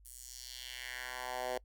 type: tone with high-pass filter sweep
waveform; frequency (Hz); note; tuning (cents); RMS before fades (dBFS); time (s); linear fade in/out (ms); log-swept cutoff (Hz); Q
10% pulse; 126.1; B2; +36; -43; 0.05-1.58; 2; 10000 to 510; 1.9
effects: noise-tail reverb RT60 0.1 s tail -25 dB re dry + added 50 Hz sine -58 dBFS peak until 1.64 s